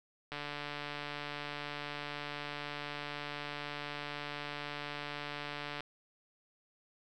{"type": "click train", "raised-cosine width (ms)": 0.3, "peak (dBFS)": -24, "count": 802, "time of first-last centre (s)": [0.32, 5.806], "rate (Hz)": 146, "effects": []}